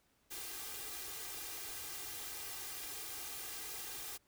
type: noise with comb filter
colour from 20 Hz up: white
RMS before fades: -45 dBFS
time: 0.3-4.18 s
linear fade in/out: 20 ms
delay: 2.5 ms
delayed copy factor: +0.75
effects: pink hiss -74 dBFS RMS until 4.27 s